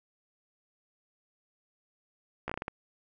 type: slowing click train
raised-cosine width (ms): 0.5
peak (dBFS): -19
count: 7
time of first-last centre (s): 2.48-2.681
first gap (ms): 15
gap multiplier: 1.32
effects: none